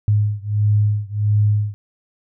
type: beating tone pair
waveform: sine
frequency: 104 / 105.5 Hz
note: G#2 / G#2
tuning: +3 / +28 cents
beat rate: 1.5 Hz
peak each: -17 / -18 dBFS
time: 0.08-1.74 s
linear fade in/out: 0 ms
effects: none